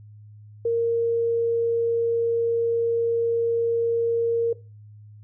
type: tone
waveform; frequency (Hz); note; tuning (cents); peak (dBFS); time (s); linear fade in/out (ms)
sine; 464.1; A#4; -8; -19; 0.65-4.53; 5
effects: noise-tail reverb RT60 0.3 s tail -19 dB re dry + added 105 Hz sine -43 dBFS peak until 5.23 s